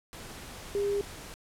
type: tone in noise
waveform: sine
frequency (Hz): 403.8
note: G#4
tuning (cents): -49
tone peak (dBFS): -26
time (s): 0.75-1.01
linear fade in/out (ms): 0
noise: pink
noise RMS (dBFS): -44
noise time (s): 0.13-1.34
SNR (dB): +15
effects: low-pass 12000 Hz 12 dB/octave